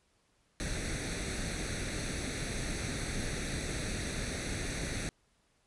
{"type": "noise with comb filter", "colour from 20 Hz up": "pink", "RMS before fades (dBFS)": -36, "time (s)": [0.6, 5.09], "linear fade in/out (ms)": 0, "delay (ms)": 0.49, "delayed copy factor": 0.7, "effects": ["pink hiss -72 dBFS RMS until 5.66 s", "resampled to 24000 Hz"]}